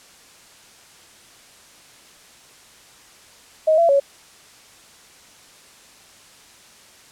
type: tone with pitch steps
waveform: sine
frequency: 629 / 675 / 558 Hz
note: D#5 / E5 / C#5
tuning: +19 / +41 / +11 cents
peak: -12 dBFS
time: 3.67-4 s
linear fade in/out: 10 ms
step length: 110 ms
effects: white hiss -48 dBFS RMS until 7.11 s + low-pass 9000 Hz 12 dB/octave